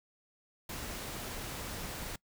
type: noise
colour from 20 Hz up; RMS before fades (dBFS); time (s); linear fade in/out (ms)
pink; -41; 0.69-2.16; 5
effects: noise-tail reverb RT60 0.1 s tail -23 dB re dry